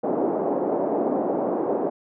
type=band-pass noise; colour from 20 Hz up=pink; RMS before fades=-24 dBFS; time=0.03-1.9 s; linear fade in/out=10 ms; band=260 to 740 Hz; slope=24 dB/octave; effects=none